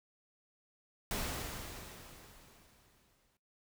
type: noise with exponential decay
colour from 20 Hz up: pink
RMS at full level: -36 dBFS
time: 1.11-3.37 s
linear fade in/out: 1 ms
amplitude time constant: 490 ms
effects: noise-tail reverb RT60 0.2 s tail -17 dB re dry